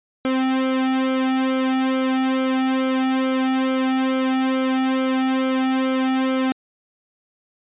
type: tone with flanger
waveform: sawtooth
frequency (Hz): 261.6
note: C4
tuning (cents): 0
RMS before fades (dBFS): -20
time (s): 0.25-6.52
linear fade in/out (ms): 0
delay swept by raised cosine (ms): 1.1 to 1.9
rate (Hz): 2.3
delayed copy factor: -0.8
effects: resampled to 8000 Hz